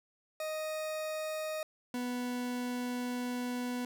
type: tone pair in turn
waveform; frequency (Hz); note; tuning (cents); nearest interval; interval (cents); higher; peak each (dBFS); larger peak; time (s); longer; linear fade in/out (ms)
40% pulse; 623 / 246.6; D#5 / B3; +2 / -2; octave + major third; 1604; first; -34 / -33; second; 0.4-1.63 / 1.94-3.85; second; 2
effects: none